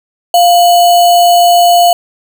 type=tone with sample-and-hold; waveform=sine; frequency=698.5 Hz; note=F5; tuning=in tune; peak=-3 dBFS; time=0.34-1.93 s; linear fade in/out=2 ms; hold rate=3675 Hz; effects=none